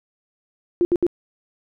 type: tone bursts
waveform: sine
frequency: 349.2 Hz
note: F4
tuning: in tune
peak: -14 dBFS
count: 3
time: 0.81-1.066 s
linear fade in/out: 0 ms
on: 40 ms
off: 68 ms
effects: none